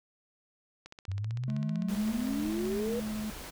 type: click train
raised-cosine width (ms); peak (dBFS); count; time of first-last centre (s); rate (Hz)
0.2; -29; 30; 0.86-2.719; 15.6
type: exponential sweep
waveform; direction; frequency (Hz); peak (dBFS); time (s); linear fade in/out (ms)
sine; up; 92.5 to 493.9; -31; 1.08-3; 5
type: tone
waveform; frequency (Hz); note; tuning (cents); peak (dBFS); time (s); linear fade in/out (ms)
triangle; 214.6; A3; -43; -31; 1.48-3.3; 0
type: noise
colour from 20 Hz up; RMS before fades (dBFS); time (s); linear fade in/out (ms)
pink; -43; 1.88-3.51; 20
effects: none